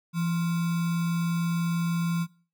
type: tone with sample-and-hold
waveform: sine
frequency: 169.4 Hz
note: E3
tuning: 48 cents sharp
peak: -24 dBFS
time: 0.13-2.27 s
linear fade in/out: 50 ms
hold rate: 1225 Hz
effects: noise-tail reverb RT60 0.4 s tail -20 dB re dry